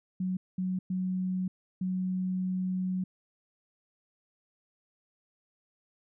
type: tone bursts at uneven times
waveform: sine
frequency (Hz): 185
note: F#3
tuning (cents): 0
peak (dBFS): -28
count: 4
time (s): 0.2-0.37 / 0.58-0.79 / 0.9-1.48 / 1.81-3.04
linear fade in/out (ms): 5
effects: none